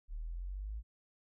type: exponential sweep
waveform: sine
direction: up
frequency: 36.8 to 56 Hz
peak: -38 dBFS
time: 0.08-0.83 s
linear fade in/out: 50 ms
effects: none